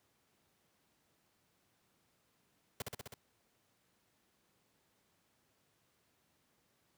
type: noise with echo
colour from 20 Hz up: pink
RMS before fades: -39 dBFS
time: 2.8-2.82 s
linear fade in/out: 2 ms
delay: 64 ms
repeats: 5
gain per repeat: -2 dB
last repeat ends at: 3.14 s
effects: pink hiss -75 dBFS RMS until 6.97 s + high-pass 100 Hz 12 dB/octave